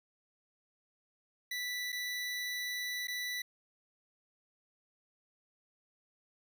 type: tone with dropouts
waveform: 25% pulse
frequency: 1973 Hz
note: B6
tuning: 2 cents flat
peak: -32 dBFS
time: 1.51-3.42 s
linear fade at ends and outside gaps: 5 ms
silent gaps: 1.921-1.926 / 3.072-3.081 s
effects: none